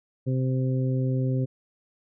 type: harmonic tone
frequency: 130 Hz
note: C3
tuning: 11 cents flat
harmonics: 1 / 2 / 3 / 4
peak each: -23 / -30 / -35 / -36 dBFS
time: 0.26-1.46 s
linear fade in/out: 20 ms
effects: none

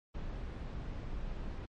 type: noise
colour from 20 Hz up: brown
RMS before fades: -40 dBFS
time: 0.14-1.66 s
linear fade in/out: 10 ms
effects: low-pass 4000 Hz 12 dB/octave + MP3 48 kbps

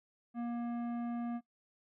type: tone with tanh clipping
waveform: sine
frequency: 237.1 Hz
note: A#3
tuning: 30 cents sharp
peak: -37 dBFS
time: 0.34-1.41 s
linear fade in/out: 50 ms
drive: 13 dB
effects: noise-tail reverb RT60 0.1 s tail -20 dB re dry

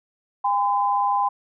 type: tone pair together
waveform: sine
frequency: 808 / 1018 Hz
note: G#5 / C6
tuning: -48 / -48 cents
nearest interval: major third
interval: 400 cents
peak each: -21 dBFS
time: 0.44-1.29 s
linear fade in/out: 10 ms
effects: none

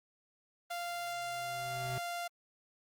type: tone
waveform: sawtooth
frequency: 695 Hz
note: F5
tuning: 9 cents flat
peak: -33 dBFS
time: 0.7-2.28 s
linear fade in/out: 10 ms
type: tone with exponential growth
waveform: square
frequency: 127.2 Hz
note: C3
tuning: 48 cents flat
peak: -37 dBFS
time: 0.78-1.98 s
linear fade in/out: 0 ms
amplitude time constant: 260 ms
effects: Opus 32 kbps

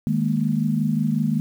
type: chord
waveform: sine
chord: D# suspended fourth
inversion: none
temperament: equal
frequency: 155.56 / 207.7 / 233.1 Hz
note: D#3 / G#3 / A#3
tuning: 0 / 0 / 0 cents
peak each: -23 dBFS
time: 0.07-1.4 s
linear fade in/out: 0 ms
effects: 8-bit

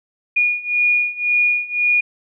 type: beating tone pair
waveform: sine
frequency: 2441 / 2442.9 Hz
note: D#7 / D#7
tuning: -34 / -32 cents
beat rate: 1.9 Hz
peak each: -19 / -17 dBFS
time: 0.36-2.01 s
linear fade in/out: 10 ms
effects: none

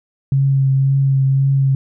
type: tone with vibrato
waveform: sine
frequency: 135.8 Hz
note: C#3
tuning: 35 cents flat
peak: -11 dBFS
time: 0.32-1.75 s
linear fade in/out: 2 ms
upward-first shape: triangle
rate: 1.9 Hz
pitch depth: 21 cents each way
effects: none

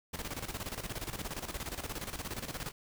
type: noise with tremolo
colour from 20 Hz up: pink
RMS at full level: -38 dBFS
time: 0.13-2.72 s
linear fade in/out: 10 ms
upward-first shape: square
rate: 17 Hz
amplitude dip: 70%
effects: none

